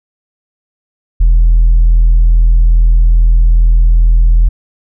triangle tone with tanh clipping, 41.2 Hz, E1, in tune, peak -4 dBFS, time 1.2-4.49 s, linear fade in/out 10 ms, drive 6 dB, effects none

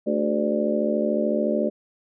harmonic tone with a mistuned harmonic, 73.8 Hz, D2, 9 cents sharp, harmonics 3 / 4 / 5 / 6 / 7 / 8, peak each -25 / -29 / -28 / -32 / -29 / -25 dBFS, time 0.06-1.7 s, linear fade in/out 20 ms, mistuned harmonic 6, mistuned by -97 cents, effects none

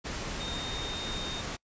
sine tone in noise, 3682 Hz, A#7, 22 cents flat, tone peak -37 dBFS, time 0.39-1.42 s, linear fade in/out 20 ms, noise pink, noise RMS -36 dBFS, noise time 0.04-1.57 s, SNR -4 dB, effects noise-tail reverb RT60 0.1 s tail -26 dB re dry + resampled to 16000 Hz

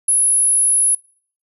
sine tone, 10548 Hz, E9, in tune, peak -11 dBFS, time 0.08-0.95 s, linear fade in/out 5 ms, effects noise-tail reverb RT60 0.5 s tail -25 dB re dry

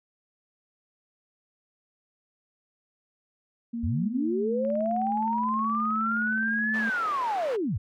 sine tone with pitch glide, 233.1 to 220 Hz, A#3 to A3, 0 to 0 cents, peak -29 dBFS, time 3.73-6.9 s, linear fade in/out 10 ms, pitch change -100 cents, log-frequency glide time 4.23-4.5 s
sine linear two-way sweep, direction up then down, 69.3 to 1760 to 69.3 Hz, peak -25 dBFS, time 3.83-7.78 s, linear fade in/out 10 ms, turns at 6.77 s
click train, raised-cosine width 0.5 ms, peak -34 dBFS, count 50, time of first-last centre 4.65-7.215 s, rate 19.1 Hz
white band-pass noise, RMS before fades -40 dBFS, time 6.73-7.57 s, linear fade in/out 20 ms, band 370 to 1600 Hz, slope 12 dB/octave
effects none

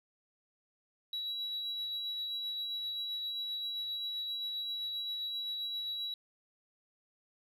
sine tone with tremolo, 3901 Hz, B7, 22 cents flat, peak -32 dBFS, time 1.13-6.14 s, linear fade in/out 2 ms, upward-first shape sine, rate 7.6 Hz, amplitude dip 30%, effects tanh soft clip ceiling -33 dBFS

